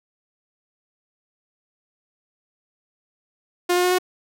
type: tone with pitch steps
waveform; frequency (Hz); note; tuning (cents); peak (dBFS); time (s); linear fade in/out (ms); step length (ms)
sawtooth; 354.6 / 358.1 / 361.6 / 365.2; F4 / F4 / F#4 / F#4; +26 / +43 / -40 / -23; -13; 3.69-3.986; 10; 74
effects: none